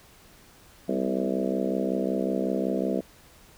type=harmonic tone with a mistuned harmonic; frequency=65.4 Hz; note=C2; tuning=in tune; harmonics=3 / 4 / 5 / 6 / 7 / 8 / 9 / 10; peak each=-30 / -31 / -32 / -33 / -33 / -34 / -35 / -35 dBFS; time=0.88-3.01 s; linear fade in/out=10 ms; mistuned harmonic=4; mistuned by=-45 cents; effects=pink hiss -54 dBFS RMS until 3.57 s